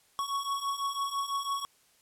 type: beating tone pair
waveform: square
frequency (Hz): 1108.7 / 1114.7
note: C#6 / C#6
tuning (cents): 0 / +9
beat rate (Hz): 6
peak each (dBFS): -36 / -33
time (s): 0.19-1.65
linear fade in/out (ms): 0
effects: white hiss -65 dBFS RMS until 2.01 s + low-pass 12000 Hz 12 dB/octave